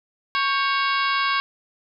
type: harmonic tone with a mistuned harmonic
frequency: 554.4 Hz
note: C#5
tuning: in tune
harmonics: 2 / 3 / 4 / 5 / 6 / 7 / 8 / 9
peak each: -22 / -26 / -28 / -30 / -32 / -33 / -34 / -35 dBFS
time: 0.35-1.4 s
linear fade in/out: 0 ms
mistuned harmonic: 3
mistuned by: -77 cents
effects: none